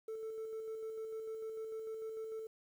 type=tone with tremolo; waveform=sine; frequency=442.2 Hz; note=A4; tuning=9 cents sharp; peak=-37 dBFS; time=0.08-2.47 s; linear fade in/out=5 ms; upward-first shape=square; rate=6.7 Hz; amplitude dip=35%; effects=tanh soft clip ceiling -39 dBFS + 11-bit